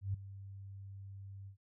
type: tone with ADSR envelope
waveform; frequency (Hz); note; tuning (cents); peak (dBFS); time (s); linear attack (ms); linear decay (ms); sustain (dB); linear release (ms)
sine; 98; G2; 0; -31; 0.01-1.57; 130; 7; -15; 98
effects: none